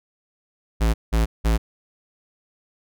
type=tone bursts; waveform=square; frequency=55.6 Hz; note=A1; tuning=19 cents sharp; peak=-17 dBFS; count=3; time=0.8-1.58 s; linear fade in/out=20 ms; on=140 ms; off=180 ms; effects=none